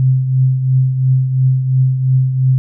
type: tone with tremolo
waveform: sine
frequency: 130.4 Hz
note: C3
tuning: 5 cents flat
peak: -7 dBFS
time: 0-2.58 s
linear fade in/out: 0 ms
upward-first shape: triangle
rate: 2.9 Hz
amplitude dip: 60%
effects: none